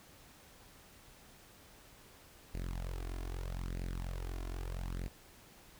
sawtooth tone with flanger, 44.22 Hz, F1, 22 cents sharp, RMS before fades -40 dBFS, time 2.54-5.08 s, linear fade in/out 0 ms, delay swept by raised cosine 0.43 to 2.93 ms, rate 0.79 Hz, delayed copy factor +1, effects pink hiss -59 dBFS RMS until 5.79 s

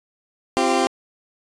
20% pulse chord, C suspended fourth, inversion none, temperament equal with one note detuned, 261.6 / 343.8 / 392 Hz, C4 / F4 / G4, 0 / -27 / 0 cents, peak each -17 dBFS, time 0.57-0.87 s, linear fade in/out 0 ms, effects resampled to 22050 Hz

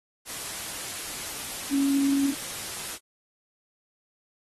sine tone in noise, 277.2 Hz, C#4, in tune, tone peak -21 dBFS, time 1.7-2.35 s, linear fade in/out 50 ms, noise white, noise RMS -35 dBFS, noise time 0.25-2.99 s, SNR +11 dB, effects AAC 32 kbps

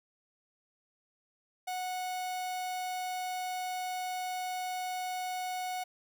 45% pulse tone, 735 Hz, F#5, 12 cents flat, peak -34 dBFS, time 1.67-5.84 s, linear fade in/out 10 ms, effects none

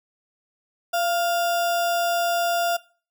sine tone with sample-and-hold, 688 Hz, F5, 26 cents flat, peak -20 dBFS, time 0.93-2.77 s, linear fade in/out 10 ms, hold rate 2100 Hz, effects noise-tail reverb RT60 0.4 s tail -20 dB re dry

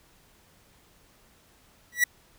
45% pulse tone with exponential growth, 1944 Hz, B6, 28 cents flat, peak -15 dBFS, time 1.92-2.04 s, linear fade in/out 5 ms, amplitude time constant 25 ms, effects pink hiss -60 dBFS RMS until 2.38 s

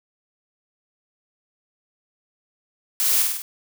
blue noise with echo, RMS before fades -21 dBFS, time 3-3.22 s, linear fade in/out 0 ms, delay 50 ms, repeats 4, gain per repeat -3 dB, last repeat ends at 3.42 s, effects none

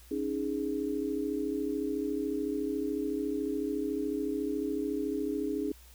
sine chord, C# suspended second, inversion none, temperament equal, 277.2 / 311.1 / 415.3 Hz, C#4 / D#4 / G#4, 0 / 0 / 0 cents, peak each -34 dBFS, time 0.11-5.72 s, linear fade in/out 5 ms, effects added 60 Hz sine -53 dBFS peak until 5.94 s + white hiss -58 dBFS RMS until 5.94 s

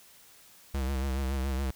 square tone with vibrato, 66.9 Hz, C2, 39 cents sharp, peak -29 dBFS, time 0.74-1.71 s, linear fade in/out 5 ms, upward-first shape sine, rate 7.1 Hz, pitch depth 64 cents each way, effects white hiss -56 dBFS RMS until 1.75 s

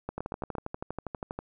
two click trains, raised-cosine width 1 ms, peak -19 / -20 dBFS, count 5 / 16, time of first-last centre 0.09-0.552 / 0.18-1.39 s, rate 8.65 / 12.4 Hz, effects none

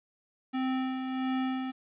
square tone with tremolo, 260.2 Hz, C4, 9 cents flat, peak -28 dBFS, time 0.53-1.72 s, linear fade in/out 20 ms, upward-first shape sine, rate 1.5 Hz, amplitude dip 45%, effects resampled to 8000 Hz + 10-bit

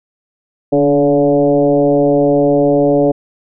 sine tone with frequency modulation, 429.8 Hz, A4, 41 cents flat, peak -8 dBFS, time 0.72-3.12 s, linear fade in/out 10 ms, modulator 141 Hz, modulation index 1.5, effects none

